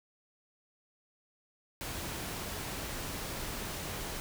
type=noise; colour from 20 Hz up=pink; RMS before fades=-39 dBFS; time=1.81-4.2 s; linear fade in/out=0 ms; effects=none